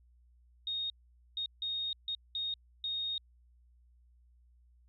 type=tone bursts at uneven times; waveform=sine; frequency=3717 Hz; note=A#7; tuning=6 cents flat; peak=-33 dBFS; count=6; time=0.67-0.9 / 1.37-1.46 / 1.62-1.93 / 2.08-2.15 / 2.35-2.54 / 2.84-3.18 s; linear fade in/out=2 ms; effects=added 60 Hz sine -61 dBFS peak until 4.88 s